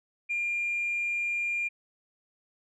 sine tone, 2400 Hz, D7, 37 cents sharp, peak -26 dBFS, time 0.29-1.69 s, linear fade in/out 20 ms, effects tanh soft clip ceiling -23 dBFS

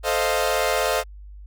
sawtooth chord, F dominant seventh, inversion first, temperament equal, 440 / 523.3 / 622.3 / 698.5 Hz, A4 / C5 / Eb5 / F5, 0 / 0 / 0 / 0 cents, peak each -23 / -21 / -21 / -22 dBFS, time 0.03-1.04 s, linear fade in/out 50 ms, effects added 50 Hz sine -38 dBFS peak until 1.46 s

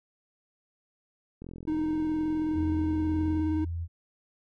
click train, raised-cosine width 3 ms, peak -29 dBFS, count 86, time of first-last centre 1.42-3.397 s, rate 43 Hz
triangle tone with vibrato, 311.1 Hz, D#4, in tune, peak -24 dBFS, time 1.67-3.65 s, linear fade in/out 10 ms, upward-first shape sine, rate 19 Hz, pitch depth 22 cents each way
sine tone, 84.2 Hz, E2, 37 cents sharp, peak -30 dBFS, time 2.53-3.88 s, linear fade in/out 50 ms
effects none

